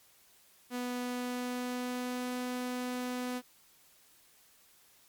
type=tone with pitch glide; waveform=sawtooth; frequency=246.9 to 249.2 Hz; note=B3 to B3; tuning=0 to +16 cents; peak=-30 dBFS; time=0.7-3.42 s; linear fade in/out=50 ms; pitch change=+16 cents; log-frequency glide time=1.02-2.34 s; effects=white hiss -63 dBFS RMS until 5.08 s + MP3 96 kbps